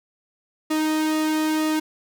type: tone with flanger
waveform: sawtooth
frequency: 311.1 Hz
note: D#4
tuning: in tune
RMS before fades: -22 dBFS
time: 0.7-1.8 s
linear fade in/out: 10 ms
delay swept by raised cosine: 1.3 to 1.83 ms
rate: 2.1 Hz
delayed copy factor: -0.65
effects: none